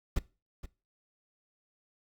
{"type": "noise with echo", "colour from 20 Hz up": "brown", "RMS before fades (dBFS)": -27, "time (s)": [0.16, 0.19], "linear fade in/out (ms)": 5, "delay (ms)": 470, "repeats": 1, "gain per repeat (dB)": -14, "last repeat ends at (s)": 0.66, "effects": ["noise-tail reverb RT60 0.3 s tail -20 dB re dry"]}